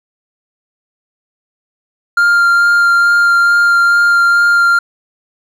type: tone with vibrato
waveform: triangle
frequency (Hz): 1396.9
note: F6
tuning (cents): 0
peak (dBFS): -5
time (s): 2.17-4.79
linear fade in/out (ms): 5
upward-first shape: sine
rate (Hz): 2.3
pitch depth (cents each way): 9
effects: none